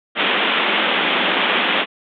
white band-pass noise, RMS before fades -18 dBFS, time 0.15-1.86 s, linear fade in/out 50 ms, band 180 to 3500 Hz, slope 96 dB/octave, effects none

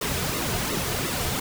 pink noise with flanger, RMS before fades -27 dBFS, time 0.01-1.4 s, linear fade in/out 5 ms, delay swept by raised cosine 1.2 to 3.7 ms, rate 2.8 Hz, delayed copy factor -0.75, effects none

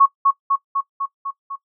sine tone with echo, 1105 Hz, C#6, 6 cents flat, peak -8 dBFS, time 0-0.06 s, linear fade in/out 10 ms, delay 250 ms, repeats 6, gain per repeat -3 dB, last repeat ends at 1.56 s, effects noise-tail reverb RT60 0.1 s tail -18 dB re dry

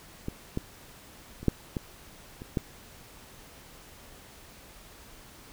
clicks, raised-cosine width 3 ms, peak -19 / -16 / -27 / -8 / -17 / -27 / -13 dBFS, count 7, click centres 0.284 / 0.574 / 1.43 / 1.483 / 1.768 / 2.419 / 2.572 s, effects pink hiss -51 dBFS RMS until 5.52 s

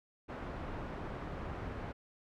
pink low-pass noise, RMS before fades -42 dBFS, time 0.28-1.93 s, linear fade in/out 20 ms, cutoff 1400 Hz, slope 12 dB/octave, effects none

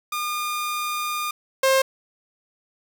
sawtooth tone pair in turn, 1213 / 531.8 Hz, D#6 / C5, -44 / +28 cents, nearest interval octave + major second, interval 1428 cents, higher first, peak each -21 / -12 dBFS, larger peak second, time 0.12-1.31 / 1.63-1.82 s, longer first, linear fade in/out 5 ms, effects 7-bit

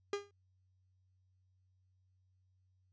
45% pulse tone with exponential decay, 405.2 Hz, G#4, 43 cents flat, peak -31 dBFS, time 0.13-0.31 s, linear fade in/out 2 ms, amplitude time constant 39 ms, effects added 93 Hz sine -70 dBFS peak until 2.92 s + resampled to 16000 Hz

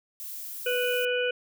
violet noise, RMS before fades -38 dBFS, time 0.2-1.05 s, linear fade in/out 0 ms
harmonic tone, 493.9 Hz, B4, in tune, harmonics 1 / 3 / 5 / 6, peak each -26 / -31 / -33 / -34 dBFS, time 0.66-1.31 s, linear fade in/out 5 ms
effects none

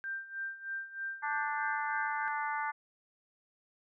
sine tone with tremolo, 1575 Hz, G6, 8 cents sharp, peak -34 dBFS, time 0.04-2.28 s, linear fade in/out 0 ms, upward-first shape sine, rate 3.2 Hz, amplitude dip 80%
harmonic tone, 293.7 Hz, D4, in tune, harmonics 3 / 4 / 5 / 6 / 7, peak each -35 / -39 / -39 / -42 / -43 dBFS, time 1.22-2.72 s, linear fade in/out 20 ms
effects none

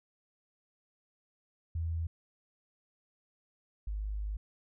sine tone pair in turn, 82.41 / 51.53 Hz, E2 / G#1, 0 / -13 cents, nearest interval minor sixth, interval 813 cents, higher first, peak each -31 / -33 dBFS, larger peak first, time 1.75-2.07 / 3.87-4.37 s, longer second, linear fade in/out 5 ms, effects none

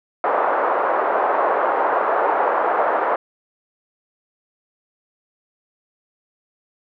pink band-pass noise, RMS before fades -19 dBFS, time 0.24-3.16 s, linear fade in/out 2 ms, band 490 to 1300 Hz, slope 24 dB/octave, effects none

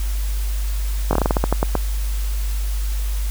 slowing click train, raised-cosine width 1 ms, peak -3 dBFS, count 12, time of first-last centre 1.11-1.753 s, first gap 20 ms, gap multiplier 1.2, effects added 50 Hz sine -19 dBFS peak until 3.3 s + white hiss -36 dBFS RMS until 3.3 s

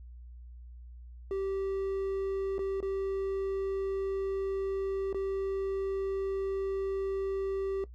triangle tone with dropouts, 388.6 Hz, G4, 15 cents flat, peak -28 dBFS, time 1.31-7.84 s, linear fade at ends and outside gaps 1 ms, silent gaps 2.582-2.591 / 2.804-2.827 / 5.128-5.145 s, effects noise-tail reverb RT60 0.1 s tail -17 dB re dry + added 60 Hz sine -45 dBFS peak until 7.94 s

